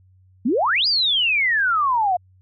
sine exponential two-way sweep, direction up then down, 207.7 to 4980 to 694 Hz, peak -16 dBFS, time 0.45-2.17 s, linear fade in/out 10 ms, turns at 0.87 s, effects added 93 Hz sine -51 dBFS peak until 2.41 s

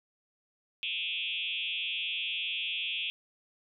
sine tone with frequency modulation, 2955 Hz, F#7, 3 cents flat, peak -31 dBFS, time 0.83-3.1 s, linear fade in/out 0 ms, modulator 171 Hz, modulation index 3, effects none

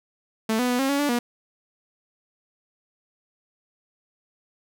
sawtooth tone with pitch steps, 221 / 248.3 / 246.6 / 269.4 / 281.4 / 290 / 240.4 Hz, A3 / B3 / B3 / C#4 / C#4 / D4 / B3, +8 / +9 / -2 / -49 / +26 / -22 / -46 cents, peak -17 dBFS, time 0.49-1.19 s, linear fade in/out 5 ms, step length 100 ms, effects none

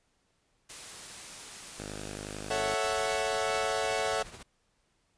white noise, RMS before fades -44 dBFS, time 0.69-3.21 s, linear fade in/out 10 ms
5% pulse tone, 51.2 Hz, G#1, 24 cents flat, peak -28 dBFS, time 1.78-2.75 s, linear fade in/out 5 ms
sawtooth chord, F# minor seventh, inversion first, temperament equal, 440 / 554.4 / 659.3 / 740 Hz, A4 / C#5 / E5 / F#5, 0 / 0 / 0 / 0 cents, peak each -30 dBFS, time 2.5-4.23 s, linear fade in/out 10 ms
pink noise with tremolo, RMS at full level -45 dBFS, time 2.83-4.43 s, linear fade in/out 5 ms, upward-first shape triangle, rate 14 Hz, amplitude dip 55%
effects pink hiss -73 dBFS RMS until 5.17 s + resampled to 22050 Hz

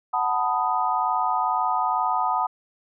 sine chord, B dominant seventh, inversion second, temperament equal with one note detuned, 740 / 885.6 / 987.8 / 1244.5 Hz, F#5 / A5 / B5 / D#6, 0 / +11 / 0 / 0 cents, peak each -26 dBFS, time 0.13-2.47 s, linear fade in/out 10 ms, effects none

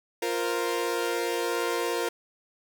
sawtooth chord, F suspended fourth, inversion none, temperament equal, 349.2 / 466.2 / 523.3 Hz, F4 / Bb4 / C5, 0 / 0 / 0 cents, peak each -27 / -25 / -30 dBFS, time 0.22-2.09 s, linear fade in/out 5 ms, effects none

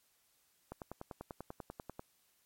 click train, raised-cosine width 1 ms, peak -29 dBFS, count 14, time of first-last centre 0.72-1.995 s, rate 10.2 Hz, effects white hiss -73 dBFS RMS until 2.45 s + MP3 64 kbps

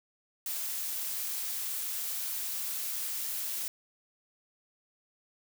blue noise, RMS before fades -35 dBFS, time 0.46-3.68 s, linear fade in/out 2 ms, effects none

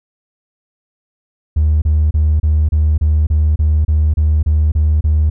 triangle tone bursts, 76.6 Hz, D#2, 27 cents flat, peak -6 dBFS, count 13, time 1.56-5.3 s, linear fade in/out 10 ms, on 260 ms, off 30 ms, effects tanh soft clip ceiling -6 dBFS

